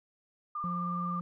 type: tone with vibrato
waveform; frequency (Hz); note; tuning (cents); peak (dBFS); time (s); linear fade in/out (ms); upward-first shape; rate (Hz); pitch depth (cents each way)
sine; 1194; D6; +28; -33; 0.55-1.2; 5; sine; 19; 27
type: tone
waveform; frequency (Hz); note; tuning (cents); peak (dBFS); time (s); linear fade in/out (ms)
triangle; 176.3; F3; +17; -32; 0.64-1.21; 0
effects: none